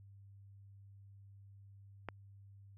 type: click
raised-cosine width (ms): 0.5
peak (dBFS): -25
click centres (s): 2.087
effects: added 99 Hz sine -55 dBFS peak until 2.77 s